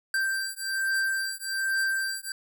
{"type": "beating tone pair", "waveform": "square", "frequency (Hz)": [1568, 1569.2], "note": ["G6", "G6"], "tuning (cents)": [0, 1], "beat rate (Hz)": 1.2, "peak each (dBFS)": -30, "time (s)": [0.14, 2.32], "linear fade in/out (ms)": 2, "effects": []}